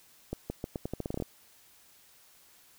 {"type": "accelerating click train", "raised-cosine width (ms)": 2, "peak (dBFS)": -20, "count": 13, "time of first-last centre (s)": [0.33, 1.223], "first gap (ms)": 170, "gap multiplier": 0.83, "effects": ["white hiss -60 dBFS RMS until 2.78 s"]}